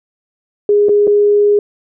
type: tone with dropouts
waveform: sine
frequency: 412.2 Hz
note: G#4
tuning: 13 cents flat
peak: -7 dBFS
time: 0.69-1.59 s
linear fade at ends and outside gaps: 2 ms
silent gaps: 0.886-0.892 / 1.071-1.076 s
effects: none